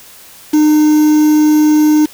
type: tone with quantisation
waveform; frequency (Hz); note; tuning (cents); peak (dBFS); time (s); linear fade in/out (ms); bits
triangle; 304.2; D#4; -39; -4; 0.53-2.06; 10; 4
effects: white hiss -38 dBFS RMS until 2.13 s